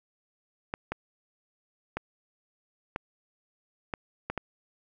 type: clicks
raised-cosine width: 0.5 ms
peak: -16 dBFS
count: 7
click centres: 0.739 / 0.92 / 1.97 / 2.961 / 3.938 / 4.3 / 4.377 s
effects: none